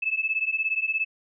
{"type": "beating tone pair", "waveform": "sine", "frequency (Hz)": [2602, 2619], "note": ["E7", "E7"], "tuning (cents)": [-23, -12], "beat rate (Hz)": 17, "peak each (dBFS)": [-27, -26], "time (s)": [0.02, 1.05], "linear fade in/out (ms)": 10, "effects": []}